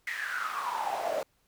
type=noise with high-pass filter sweep; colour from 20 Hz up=brown; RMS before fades=-33 dBFS; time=0.07-1.23 s; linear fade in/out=2 ms; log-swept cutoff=2000 to 560 Hz; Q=9.9; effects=pink hiss -71 dBFS RMS until 1.47 s